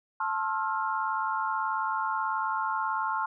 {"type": "chord", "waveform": "sine", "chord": "F major seventh", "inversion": "first", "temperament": "equal with one note detuned", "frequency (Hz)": [880, 1067.3, 1318.5, 1396.9], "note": ["A5", "C6", "E6", "F6"], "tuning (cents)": [0, 34, 0, 0], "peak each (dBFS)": [-31, -31, -37, -33], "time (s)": [0.2, 3.26], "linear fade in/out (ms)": 5, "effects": []}